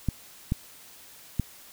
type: clicks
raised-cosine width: 5 ms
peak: -12 dBFS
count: 3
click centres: 0.087 / 0.521 / 1.397 s
effects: white hiss -50 dBFS RMS until 1.72 s